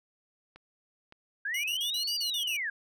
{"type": "clicks", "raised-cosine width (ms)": 0.3, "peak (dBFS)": -34, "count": 2, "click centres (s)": [0.56, 1.124]}
{"type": "linear two-way sweep", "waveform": "sine", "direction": "up then down", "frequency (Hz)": [1569, 4834, 1569], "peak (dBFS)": -30, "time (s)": [1.45, 2.7], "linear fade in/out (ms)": 5, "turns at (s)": 2.15}
{"type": "tone bursts", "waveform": "sawtooth", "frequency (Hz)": 2910, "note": "F#7", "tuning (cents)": -29, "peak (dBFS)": -30, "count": 8, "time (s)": [1.54, 2.569], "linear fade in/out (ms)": 5, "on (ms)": 98, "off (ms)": 35}
{"effects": []}